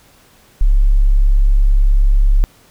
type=tone; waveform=sine; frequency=34.62 Hz; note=C#1; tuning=1 cent flat; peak=-7 dBFS; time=0.61-2.44 s; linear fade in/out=0 ms; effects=pink hiss -49 dBFS RMS until 2.7 s